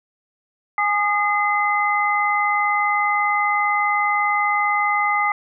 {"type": "tone cluster", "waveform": "sine", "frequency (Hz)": [829, 1227, 2052], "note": ["G#5", "D#6", "C7"], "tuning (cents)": [-3, -25, -34], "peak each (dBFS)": -21, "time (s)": [0.78, 5.32], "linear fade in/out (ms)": 2, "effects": []}